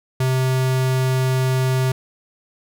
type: tone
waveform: square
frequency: 130 Hz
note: C3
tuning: 11 cents flat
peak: -17 dBFS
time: 0.2-1.92 s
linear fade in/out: 5 ms
effects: none